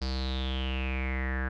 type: tone with low-pass filter sweep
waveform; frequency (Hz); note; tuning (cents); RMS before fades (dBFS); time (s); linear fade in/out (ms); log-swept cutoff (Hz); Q
square; 65.41; C2; 0; -31; 0.01-1.49; 10; 4800 to 1600; 9.5
effects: none